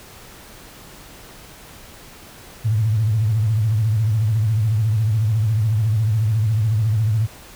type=tone with vibrato; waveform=sine; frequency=109 Hz; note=A2; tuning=16 cents flat; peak=-15 dBFS; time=2.64-7.27 s; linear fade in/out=20 ms; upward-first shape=sine; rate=14 Hz; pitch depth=110 cents each way; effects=pink hiss -42 dBFS RMS until 7.55 s